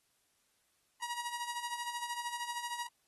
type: tone with tremolo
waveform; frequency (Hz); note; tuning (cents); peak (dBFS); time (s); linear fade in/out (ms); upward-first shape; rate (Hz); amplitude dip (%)
sawtooth; 956; A#5; +43; -31; 1.02-2.87; 5; sine; 13; 65
effects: white hiss -75 dBFS RMS until 3.07 s + AAC 32 kbps